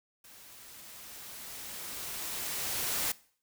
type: noise with level ramp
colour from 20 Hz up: white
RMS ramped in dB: -54 to -31 dBFS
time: 0.24-3.12 s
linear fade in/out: 5 ms
effects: noise-tail reverb RT60 0.5 s tail -20 dB re dry